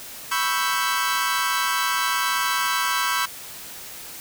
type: chord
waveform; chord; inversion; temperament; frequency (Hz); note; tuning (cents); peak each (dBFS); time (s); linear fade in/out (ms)
sawtooth; C# half-diminished seventh; third; equal; 987.8 / 1108.7 / 1318.5 / 1568; B5 / C#6 / E6 / G6; 0 / 0 / 0 / 0; -23; 0.31-3.26; 10
effects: white hiss -38 dBFS RMS until 4.2 s